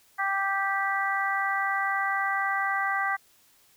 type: harmonic tone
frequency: 392 Hz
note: G4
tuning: in tune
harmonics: 2 / 3 / 4 / 5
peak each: -30 / -30 / -30 / -30 dBFS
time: 0.18-3.17 s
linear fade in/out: 20 ms
effects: white hiss -61 dBFS RMS until 3.76 s